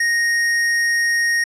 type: tone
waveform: square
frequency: 1864.7 Hz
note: A#6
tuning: in tune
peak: -16 dBFS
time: 0-1.44 s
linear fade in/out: 5 ms
effects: low-pass 9000 Hz 12 dB/octave